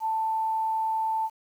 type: tone with quantisation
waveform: sine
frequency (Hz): 885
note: A5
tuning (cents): +10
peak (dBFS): -24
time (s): 0-1.3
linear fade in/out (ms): 50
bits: 9
effects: none